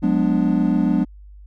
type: chord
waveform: triangle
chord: G# half-diminished seventh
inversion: third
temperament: equal with one note detuned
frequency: 180.77 / 207.7 / 246.9 / 293.7 Hz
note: F#3 / G#3 / B3 / D4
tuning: -40 / 0 / 0 / 0 cents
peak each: -19 dBFS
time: 0.02-1.05 s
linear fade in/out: 20 ms
effects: added 50 Hz sine -39 dBFS peak until 1.46 s